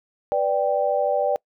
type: chord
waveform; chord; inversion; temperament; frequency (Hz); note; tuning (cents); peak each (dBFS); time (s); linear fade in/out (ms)
sine; G major; first; equal; 493.9 / 587.3 / 784; B4 / D5 / G5; 0 / 0 / 0; -25 / -21 / -24; 0.32-1.36; 0
effects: noise-tail reverb RT60 0.1 s tail -26 dB re dry